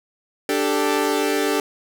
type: chord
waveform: sawtooth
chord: D suspended fourth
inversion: none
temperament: equal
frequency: 293.7 / 392 / 440 Hz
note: D4 / G4 / A4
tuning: 0 / 0 / 0 cents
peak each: -19 dBFS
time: 0.49-1.6 s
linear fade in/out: 2 ms
effects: none